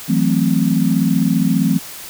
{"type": "chord", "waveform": "sine", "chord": "F# half-diminished seventh", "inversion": "third", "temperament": "equal", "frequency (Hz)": [164.81, 185, 220, 261.6], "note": ["E3", "F#3", "A3", "C4"], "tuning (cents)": [0, 0, 0, 0], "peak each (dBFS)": -18, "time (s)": [0.08, 1.79], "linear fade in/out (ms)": 20, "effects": ["white hiss -33 dBFS RMS until 2.09 s"]}